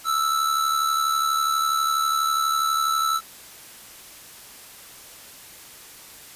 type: tone with amplitude modulation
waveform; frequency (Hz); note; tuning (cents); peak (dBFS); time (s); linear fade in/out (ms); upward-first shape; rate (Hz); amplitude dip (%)
square; 1318.5; E6; 0; -18; 0.04-3.21; 50; sine; 72.2; 60
effects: white hiss -44 dBFS RMS until 6.35 s + resampled to 32000 Hz